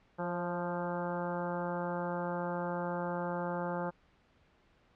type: harmonic tone with a mistuned harmonic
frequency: 174.61 Hz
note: F3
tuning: in tune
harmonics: 1 / 2 / 3 / 4 / 5 / 6 / 7 / 8 / 9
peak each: -38 / -42 / -38 / -44 / -40 / -47 / -46 / -47 / -49 dBFS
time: 0.18-3.91 s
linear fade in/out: 20 ms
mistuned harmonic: 3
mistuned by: +22 cents
effects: pink hiss -67 dBFS RMS until 4.95 s + low-pass 3000 Hz 12 dB/octave